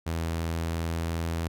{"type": "tone with pitch glide", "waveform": "sawtooth", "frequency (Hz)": [82.41, 82.98], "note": ["E2", "E2"], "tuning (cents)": [0, 12], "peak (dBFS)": -24, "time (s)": [0.06, 1.48], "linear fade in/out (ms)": 10, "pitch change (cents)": 12, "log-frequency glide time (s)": [0.23, 1.12], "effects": []}